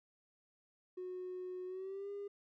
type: tone with pitch glide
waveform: triangle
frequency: 365.9 to 403.7 Hz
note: F#4 to G#4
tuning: -19 to -49 cents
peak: -38 dBFS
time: 0.97-2.28 s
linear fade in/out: 10 ms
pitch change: +170 cents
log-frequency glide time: 1.66-2.1 s
effects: tanh soft clip ceiling -38 dBFS